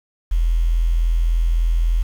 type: tone with quantisation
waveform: sine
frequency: 41.77 Hz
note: E1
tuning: 24 cents sharp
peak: -14 dBFS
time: 0.31-2.03 s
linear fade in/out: 10 ms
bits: 7
effects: none